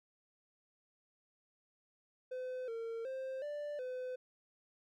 triangle tone with pitch steps, 509 / 456.9 / 526 / 588 / 507 Hz, C5 / A#4 / C5 / D5 / B4, -48 / -35 / +9 / +2 / +45 cents, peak -37 dBFS, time 2.31-4.16 s, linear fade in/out 10 ms, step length 370 ms, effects none

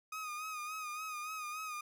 30% pulse tone with vibrato, 1244.5 Hz, D#6, in tune, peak -37 dBFS, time 0.12-1.81 s, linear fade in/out 5 ms, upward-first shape sine, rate 3.5 Hz, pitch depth 50 cents each way, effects none

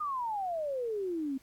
sine exponential sweep, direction down, 1244.5 to 259.2 Hz, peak -31 dBFS, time 0-1.38 s, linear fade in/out 10 ms, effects pink hiss -64 dBFS RMS until 1.42 s + AAC 64 kbps

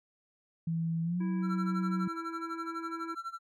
sine tone with pitch glide, 164.81 to 184.99 Hz, E3 to F#3, 0 to 0 cents, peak -29 dBFS, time 0.67-2.08 s, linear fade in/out 5 ms, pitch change +200 cents, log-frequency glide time 1.03-1.24 s
harmonic tone, 329.6 Hz, E4, in tune, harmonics 1 / 3 / 5 / 7, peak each -39 / -49 / -53 / -56 dBFS, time 1.2-3.15 s, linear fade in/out 10 ms
triangle tone with tremolo, 1353 Hz, E6, 45 cents sharp, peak -32 dBFS, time 1.42-3.39 s, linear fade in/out 50 ms, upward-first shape sine, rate 12 Hz, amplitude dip 90%
effects none

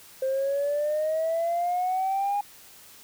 sine exponential sweep, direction up, 523.3 to 822 Hz, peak -22 dBFS, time 0.22-2.41 s, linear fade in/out 5 ms, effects tanh soft clip ceiling -20 dBFS + white hiss -50 dBFS RMS until 3.03 s

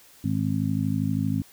harmonic tone, 52.6 Hz, G#1, 23 cents sharp, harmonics 2 / 3 / 4 / 5, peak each -28 / -28 / -28 / -28 dBFS, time 0.24-1.42 s, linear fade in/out 5 ms, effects white hiss -53 dBFS RMS until 1.52 s

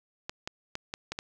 clicks, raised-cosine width 0.2 ms, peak -17 dBFS, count 6, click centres 0.295 / 0.475 / 0.754 / 0.939 / 1.12 / 1.189 s, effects none

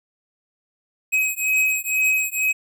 square beating tone pair, 2536 / 2538.1 Hz, D#7 / D#7, +32 / +34 cents, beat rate 2.1 Hz, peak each -22 dBFS, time 1.12-2.53 s, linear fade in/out 20 ms, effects none

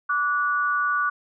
sine tone pair together, 1160.4 / 1464 Hz, D6 / F#6, -21 / -19 cents, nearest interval major third, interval 402 cents, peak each -23 dBFS, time 0.09-1.1 s, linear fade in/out 10 ms, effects none

